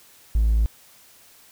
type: tone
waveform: triangle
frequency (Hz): 55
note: A1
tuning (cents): 0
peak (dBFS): -13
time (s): 0.35-0.66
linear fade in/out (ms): 0
effects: tanh soft clip ceiling -11 dBFS + white hiss -52 dBFS RMS until 1.51 s